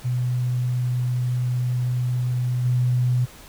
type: tone with level steps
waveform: sine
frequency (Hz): 124.3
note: B2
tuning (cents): +12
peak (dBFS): -20 / -17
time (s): 0.04-3.26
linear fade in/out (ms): 20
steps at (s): 2.64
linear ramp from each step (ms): 20
effects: pink hiss -45 dBFS RMS until 3.48 s